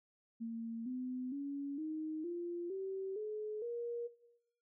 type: tone with pitch steps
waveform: sine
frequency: 228.6 / 253.6 / 281.4 / 312.3 / 346.5 / 384.5 / 426.6 / 473.3 Hz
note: A#3 / B3 / C#4 / D#4 / F4 / G4 / G#4 / A#4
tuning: -34 / +46 / +26 / +7 / -14 / -33 / +46 / +26 cents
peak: -38 dBFS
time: 0.4-4.08 s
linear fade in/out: 20 ms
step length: 460 ms
effects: noise-tail reverb RT60 0.8 s tail -17 dB re dry